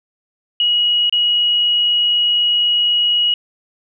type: tone with dropouts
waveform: sine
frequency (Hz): 2904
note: F#7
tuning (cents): -33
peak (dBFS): -12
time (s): 0.6-3.34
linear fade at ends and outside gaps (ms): 2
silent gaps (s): 1.096-1.125
effects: none